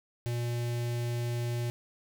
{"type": "tone with notch filter", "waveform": "square", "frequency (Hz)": 119.6, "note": "A#2", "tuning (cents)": 45, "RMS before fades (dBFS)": -32, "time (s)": [0.26, 1.7], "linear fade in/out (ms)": 0, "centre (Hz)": 1200, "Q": 1.4, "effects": []}